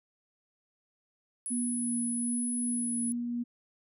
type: tone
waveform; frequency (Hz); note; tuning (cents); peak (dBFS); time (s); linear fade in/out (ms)
sine; 10140; D#9; +32; -33; 1.46-3.12; 0
type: tone with tremolo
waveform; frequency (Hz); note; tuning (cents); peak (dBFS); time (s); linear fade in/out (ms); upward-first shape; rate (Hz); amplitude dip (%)
sine; 239.5; A#3; +47; -29; 1.5-3.44; 20; triangle; 2.7; 25
effects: none